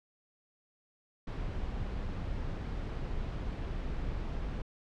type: noise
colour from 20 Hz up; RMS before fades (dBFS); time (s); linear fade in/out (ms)
brown; -36; 1.27-4.62; 5
effects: low-pass 4000 Hz 12 dB/octave